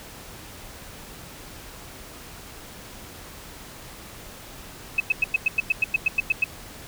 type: tone bursts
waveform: sine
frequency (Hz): 2579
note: E7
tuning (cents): -39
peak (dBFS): -16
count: 13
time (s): 4.98-6.442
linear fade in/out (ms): 5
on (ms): 22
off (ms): 98
effects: pink hiss -42 dBFS RMS until 6.87 s